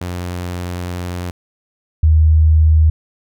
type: tone pair in turn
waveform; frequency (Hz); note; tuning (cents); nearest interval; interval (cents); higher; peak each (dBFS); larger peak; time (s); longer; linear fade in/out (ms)
sawtooth / sine; 88.9 / 78.5; F2 / D#2; +31 / +16; major second; 215; first; -18 / -7; second; 0.01-1.31 / 2.03-2.9; first; 5
effects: none